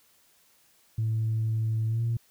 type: tone with pitch glide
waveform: sine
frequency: 111 to 116.12 Hz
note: A2 to A#2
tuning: +16 to -6 cents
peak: -23 dBFS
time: 0.98-2.17 s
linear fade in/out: 5 ms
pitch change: +78 cents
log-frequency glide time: 1.88-2.02 s
effects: tanh soft clip ceiling -21 dBFS + white hiss -63 dBFS RMS until 2.3 s